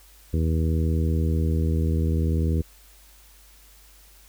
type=harmonic tone; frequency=80.4 Hz; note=E2; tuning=43 cents flat; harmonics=1 / 2 / 3 / 4 / 5 / 6; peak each=-21 / -27 / -31 / -33 / -35 / -37 dBFS; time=0.33-2.62 s; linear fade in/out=10 ms; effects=added 50 Hz sine -52 dBFS peak until 4.28 s + white hiss -54 dBFS RMS until 4.28 s